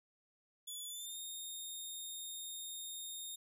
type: tone with pitch glide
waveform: 15% pulse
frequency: 3437 to 3684 Hz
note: A7 to A#7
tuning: -41 to -21 cents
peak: -37 dBFS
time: 0.67-3.36 s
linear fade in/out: 10 ms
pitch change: +120 cents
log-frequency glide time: 0.86-1.18 s
effects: none